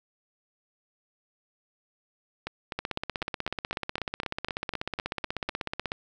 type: two click trains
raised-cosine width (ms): 0.3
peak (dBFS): -16 / -14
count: 13 / 52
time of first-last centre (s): 2.47-5.493 / 2.79-5.919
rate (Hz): 3.97 / 16.3
effects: none